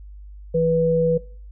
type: tone pair together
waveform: sine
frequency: 163.82 / 490.9 Hz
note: E3 / B4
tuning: -10 / -10 cents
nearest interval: octave + perfect fifth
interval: 1900 cents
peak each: -22 / -17 dBFS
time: 0.54-1.18 s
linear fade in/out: 10 ms
effects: noise-tail reverb RT60 0.4 s tail -19 dB re dry + added 50 Hz sine -37 dBFS peak until 1.51 s